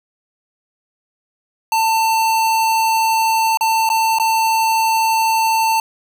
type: tone with dropouts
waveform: square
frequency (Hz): 894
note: A5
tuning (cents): +27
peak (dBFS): -14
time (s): 1.72-5.8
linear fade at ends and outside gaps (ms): 2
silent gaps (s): 3.573-3.609 / 3.891-3.9 / 4.186-4.198
effects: none